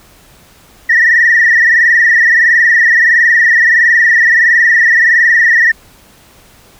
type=tone with frequency modulation; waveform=sine; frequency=1864.7 Hz; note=A#6; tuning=in tune; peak=-4 dBFS; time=0.89-5.72 s; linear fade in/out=10 ms; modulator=21.5 Hz; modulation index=4.1; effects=tanh soft clip ceiling 0 dBFS + pink hiss -43 dBFS RMS until 6.79 s